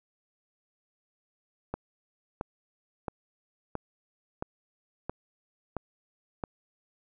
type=click train; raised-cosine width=1 ms; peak=-18 dBFS; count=8; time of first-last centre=1.74-6.438 s; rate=1.49 Hz; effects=none